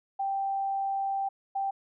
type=tone bursts at uneven times; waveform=sine; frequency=784 Hz; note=G5; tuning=in tune; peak=-27 dBFS; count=2; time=0.19-1.29 / 1.55-1.71 s; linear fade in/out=10 ms; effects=none